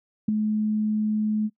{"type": "tone with ADSR envelope", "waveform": "sine", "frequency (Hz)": 213.9, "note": "A3", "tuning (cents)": -49, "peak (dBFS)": -15, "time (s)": [0.28, 1.5], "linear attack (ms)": 8, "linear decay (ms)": 5, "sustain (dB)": -6, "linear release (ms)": 45, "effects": ["noise-tail reverb RT60 0.1 s tail -24 dB re dry"]}